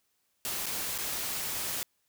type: noise with dropouts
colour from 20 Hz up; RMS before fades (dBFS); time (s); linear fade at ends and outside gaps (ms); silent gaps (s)
white; -34; 0.45-1.83; 0; 0.658-0.666 / 0.979-0.986
effects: white hiss -75 dBFS RMS until 2.08 s